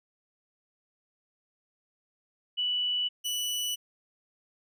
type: tone pair in turn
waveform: sine / sawtooth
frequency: 2960 / 2960 Hz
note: F#7 / F#7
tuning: 0 / 0 cents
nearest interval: unison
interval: 0 cents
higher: neither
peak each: -26 dBFS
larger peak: neither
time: 2.57-3.09 / 3.24-3.76 s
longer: neither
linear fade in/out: 20 ms
effects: none